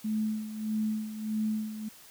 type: tone with tremolo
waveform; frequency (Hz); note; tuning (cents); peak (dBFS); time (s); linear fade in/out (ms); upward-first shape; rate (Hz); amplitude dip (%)
sine; 216.2; A3; -30; -26; 0.04-1.89; 10; sine; 1.6; 70
effects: white hiss -53 dBFS RMS until 2.1 s